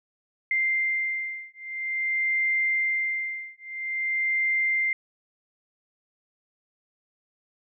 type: beating tone pair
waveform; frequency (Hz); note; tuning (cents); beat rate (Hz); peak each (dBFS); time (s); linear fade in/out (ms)
sine; 2093 / 2093.49; C7 / C7; 0 / 0; 0.49; -27; 0.51-4.93; 2
effects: none